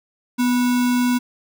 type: tone with sample-and-hold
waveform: sine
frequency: 246.9 Hz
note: B3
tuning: in tune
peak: -15 dBFS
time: 0.38-1.19 s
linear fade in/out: 20 ms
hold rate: 1225 Hz
effects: none